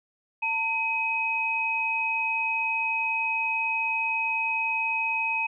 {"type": "tone pair together", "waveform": "sine", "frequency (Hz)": [902.4, 2531], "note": ["A5", "D#7"], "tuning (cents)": [44, 29], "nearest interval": "octave + tritone", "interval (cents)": 1785, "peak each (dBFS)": [-30, -25], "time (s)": [0.42, 5.47], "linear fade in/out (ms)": 10, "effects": []}